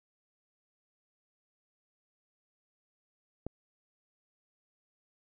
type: click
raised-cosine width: 2 ms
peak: -23 dBFS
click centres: 3.466 s
effects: none